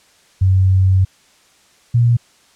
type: tone pair in turn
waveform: sine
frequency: 94.4 / 118.94 Hz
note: F#2 / A#2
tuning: +35 / +35 cents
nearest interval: major third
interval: 400 cents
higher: second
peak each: -9 dBFS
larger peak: neither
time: 0.41-1.05 / 1.94-2.17 s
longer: first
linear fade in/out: 10 ms
effects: white hiss -52 dBFS RMS until 2.55 s + low-pass 8000 Hz 12 dB/octave